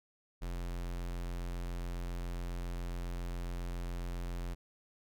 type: tone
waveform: square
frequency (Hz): 43.65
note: F1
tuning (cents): 0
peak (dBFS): -37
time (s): 0.41-4.55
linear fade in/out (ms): 20
effects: none